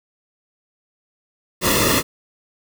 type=noise with comb filter; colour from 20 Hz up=pink; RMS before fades=-17 dBFS; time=1.61-2.03 s; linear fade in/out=50 ms; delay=1.3 ms; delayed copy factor=-0.95; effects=none